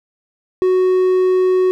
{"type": "tone", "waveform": "triangle", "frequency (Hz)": 370, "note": "F#4", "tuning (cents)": 0, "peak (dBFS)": -9, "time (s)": [0.62, 1.71], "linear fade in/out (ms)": 0, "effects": []}